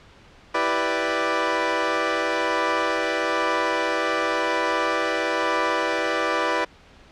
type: chord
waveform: 15% pulse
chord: E minor seventh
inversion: none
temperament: equal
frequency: 329.6 / 392 / 493.9 / 587.3 Hz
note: E4 / G4 / B4 / D5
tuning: 0 / 0 / 0 / 0 cents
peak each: -21 / -23 / -19 / -19 dBFS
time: 0.54-6.65 s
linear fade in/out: 10 ms
effects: pink hiss -50 dBFS RMS until 7.11 s + low-pass 4000 Hz 12 dB/octave